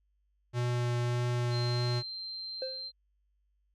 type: tone with vibrato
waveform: square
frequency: 121.3 Hz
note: B2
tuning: 31 cents flat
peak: -29 dBFS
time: 0.53-2.03 s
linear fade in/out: 50 ms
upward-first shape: triangle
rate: 1.7 Hz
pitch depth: 10 cents each way
type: tone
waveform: sine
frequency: 4139 Hz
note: C8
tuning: 20 cents flat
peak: -37 dBFS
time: 1.5-2.92 s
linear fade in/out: 50 ms
type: tone with exponential decay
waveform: triangle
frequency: 523.3 Hz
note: C5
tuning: in tune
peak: -29 dBFS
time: 2.62-2.91 s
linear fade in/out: 2 ms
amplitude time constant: 62 ms
effects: added 50 Hz sine -70 dBFS peak until 3.74 s + low-pass 7000 Hz 12 dB/octave